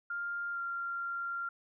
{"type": "tone with pitch glide", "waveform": "sine", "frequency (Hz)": [1400, 1384.7], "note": ["F6", "F6"], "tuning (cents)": [4, -15], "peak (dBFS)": -34, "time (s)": [0.1, 1.49], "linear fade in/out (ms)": 5, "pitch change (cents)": -19, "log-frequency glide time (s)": [0.52, 0.58], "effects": []}